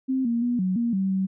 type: tone with pitch steps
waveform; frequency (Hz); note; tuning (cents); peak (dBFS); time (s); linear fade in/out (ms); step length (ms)
sine; 262.5 / 234 / 242.4 / 185.7 / 235 / 192 / 190.5; C4 / A#3 / B3 / F#3 / A#3 / G3 / G3; +6 / +7 / -32 / +7 / +14 / -36 / -49; -21; 0.08-1.27; 20; 170
effects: none